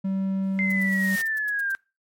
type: tone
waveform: triangle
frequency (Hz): 192.5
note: G3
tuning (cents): -31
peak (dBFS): -21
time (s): 0.04-1.16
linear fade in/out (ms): 10
type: noise with exponential growth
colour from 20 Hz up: white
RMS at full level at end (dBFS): -32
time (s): 0.43-1.22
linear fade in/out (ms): 5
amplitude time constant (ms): 170
type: linear sweep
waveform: sine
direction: down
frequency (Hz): 2093 to 1568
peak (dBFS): -23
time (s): 0.59-1.75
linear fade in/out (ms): 0
type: noise bursts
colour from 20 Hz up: violet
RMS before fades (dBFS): -39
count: 10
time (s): 0.7-1.72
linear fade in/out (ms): 5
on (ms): 21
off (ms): 90
effects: noise-tail reverb RT60 0.3 s tail -26 dB re dry + MP3 64 kbps